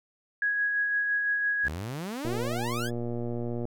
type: tone with tremolo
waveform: sine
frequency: 1661 Hz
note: G#6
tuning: in tune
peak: -23 dBFS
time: 0.42-1.68 s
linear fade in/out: 2 ms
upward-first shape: sine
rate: 5.9 Hz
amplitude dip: 30%
type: exponential sweep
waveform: sawtooth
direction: up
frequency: 61.9 to 1760 Hz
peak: -29 dBFS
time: 1.63-2.91 s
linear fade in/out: 50 ms
type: click train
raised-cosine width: 2 ms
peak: -21 dBFS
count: 168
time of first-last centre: 2.25-3.653 s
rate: 119 Hz
effects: none